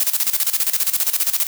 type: noise with tremolo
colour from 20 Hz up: blue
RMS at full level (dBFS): -17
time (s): 0-1.47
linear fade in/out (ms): 2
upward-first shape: square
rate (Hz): 15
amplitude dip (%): 75
effects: none